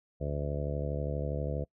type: harmonic tone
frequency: 72.4 Hz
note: D2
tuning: 24 cents flat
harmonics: 1 / 2 / 3 / 4 / 5 / 6 / 7 / 8 / 9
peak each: -35 / -35 / -44 / -44 / -45 / -43 / -39 / -44 / -43 dBFS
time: 0.2-1.65 s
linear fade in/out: 20 ms
effects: noise-tail reverb RT60 0.1 s tail -26 dB re dry